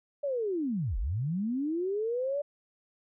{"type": "linear two-way sweep", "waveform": "sine", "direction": "down then up", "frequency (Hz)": [587.3, 37.2, 587.3], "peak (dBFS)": -28, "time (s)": [0.23, 2.42], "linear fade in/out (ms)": 10, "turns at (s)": 0.98, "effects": []}